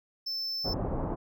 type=tone; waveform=triangle; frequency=5290 Hz; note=E8; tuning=5 cents sharp; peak=-30 dBFS; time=0.26-0.74 s; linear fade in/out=10 ms
type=low-pass noise; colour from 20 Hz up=pink; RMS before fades=-32 dBFS; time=0.64-1.16 s; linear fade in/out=20 ms; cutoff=930 Hz; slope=24 dB/octave
effects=none